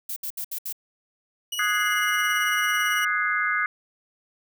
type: noise bursts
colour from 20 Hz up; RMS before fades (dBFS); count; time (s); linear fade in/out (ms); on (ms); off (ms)
violet; -31; 5; 0.09-0.727; 5; 73; 68
type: tone with tremolo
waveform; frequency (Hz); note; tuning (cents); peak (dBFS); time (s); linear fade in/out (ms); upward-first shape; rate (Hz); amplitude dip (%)
sawtooth; 2917; F#7; -25; -23; 1.52-3.05; 5; triangle; 18; 45
type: chord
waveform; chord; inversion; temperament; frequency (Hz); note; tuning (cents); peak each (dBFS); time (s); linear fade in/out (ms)
sine; Ab dominant seventh; second; equal; 1244.5 / 1480 / 1661.2 / 2093; Eb6 / Gb6 / Ab6 / C7; 0 / 0 / 0 / 0; -27; 1.59-3.66; 2
effects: none